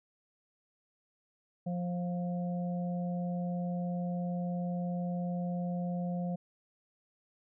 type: harmonic tone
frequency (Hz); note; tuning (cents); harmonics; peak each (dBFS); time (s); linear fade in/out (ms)
176.6; F3; +20; 1 / 3 / 4; -32 / -42 / -44; 1.66-6.36; 10
effects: none